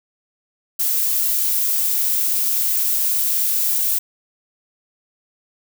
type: noise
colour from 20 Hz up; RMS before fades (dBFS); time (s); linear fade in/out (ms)
violet; -19; 0.79-3.99; 10
effects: none